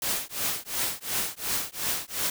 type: noise with tremolo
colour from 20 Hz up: white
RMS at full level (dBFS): -26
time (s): 0.02-2.3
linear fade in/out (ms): 2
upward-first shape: triangle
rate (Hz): 2.8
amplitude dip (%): 100
effects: none